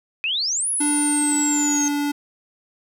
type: exponential two-way sweep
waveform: sine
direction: up then down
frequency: 2460 to 10548 to 6350 Hz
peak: -20 dBFS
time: 0.24-1.88 s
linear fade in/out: 0 ms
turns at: 0.69 s
type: tone with pitch glide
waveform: square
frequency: 293.7 to 289.5 Hz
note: D4 to D4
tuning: 0 to -25 cents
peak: -21 dBFS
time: 0.8-2.12 s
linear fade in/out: 10 ms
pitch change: -25 cents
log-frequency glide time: 1.51-1.81 s
effects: none